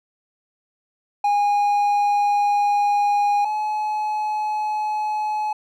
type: tone pair in turn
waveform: triangle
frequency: 820 / 851.1 Hz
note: G#5 / G#5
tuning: -22 / +42 cents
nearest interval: minor second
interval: 64 cents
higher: second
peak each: -14 / -19 dBFS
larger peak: first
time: 1.24-3.45 / 3.45-5.53 s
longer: first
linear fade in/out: 5 ms
effects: none